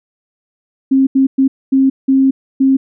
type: tone bursts at uneven times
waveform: sine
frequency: 267.7 Hz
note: C4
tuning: 40 cents sharp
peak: -7 dBFS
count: 6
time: 0.91-1.07 / 1.15-1.27 / 1.38-1.48 / 1.72-1.9 / 2.08-2.31 / 2.6-2.77 s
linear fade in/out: 10 ms
effects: none